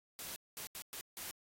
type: noise bursts at uneven times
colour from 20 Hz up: white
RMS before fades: -45 dBFS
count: 5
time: 0.19-0.36 / 0.57-0.67 / 0.75-0.82 / 0.93-1.01 / 1.17-1.31 s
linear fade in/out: 0 ms
effects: AAC 48 kbps